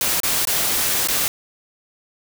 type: noise with dropouts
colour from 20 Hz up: white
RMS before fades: -20 dBFS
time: 0.01-1.28 s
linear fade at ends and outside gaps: 1 ms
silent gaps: 0.202-0.233 / 0.452-0.472 / 1.074-1.085 s
effects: none